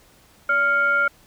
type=tone with frequency modulation; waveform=sine; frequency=1396.9 Hz; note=F6; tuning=in tune; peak=-16 dBFS; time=0.49-1.08 s; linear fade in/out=5 ms; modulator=821 Hz; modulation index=0.48; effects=pink hiss -54 dBFS RMS until 1.26 s